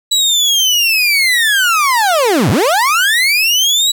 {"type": "linear two-way sweep", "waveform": "30% pulse", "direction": "down then up", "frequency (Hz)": [3947, 87.31, 3947], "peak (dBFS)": -7, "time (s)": [0.11, 3.92], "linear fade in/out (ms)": 10, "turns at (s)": 2.5, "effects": []}